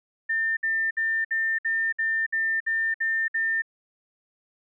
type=tone bursts; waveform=sine; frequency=1800 Hz; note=A6; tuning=39 cents sharp; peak=-22 dBFS; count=10; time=0.29-3.621 s; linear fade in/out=10 ms; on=280 ms; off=59 ms; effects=none